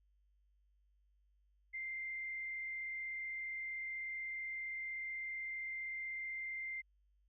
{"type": "tone with frequency modulation", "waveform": "sine", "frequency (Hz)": 2093, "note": "C7", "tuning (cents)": 0, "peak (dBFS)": -40, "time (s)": [1.73, 6.82], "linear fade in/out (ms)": 20, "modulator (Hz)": 36.7, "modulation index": 0.5, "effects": ["added 50 Hz sine -70 dBFS peak until 7.28 s"]}